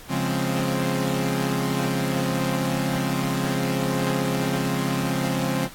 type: chord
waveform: sawtooth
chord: Db major seventh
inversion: none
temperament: equal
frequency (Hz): 138.59 / 174.61 / 207.7 / 261.6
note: Db3 / F3 / Ab3 / C4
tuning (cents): 0 / 0 / 0 / 0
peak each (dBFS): -23 / -24 / -26 / -23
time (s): 0.08-5.69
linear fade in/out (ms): 50
effects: pink hiss -44 dBFS RMS until 5.74 s + AAC 64 kbps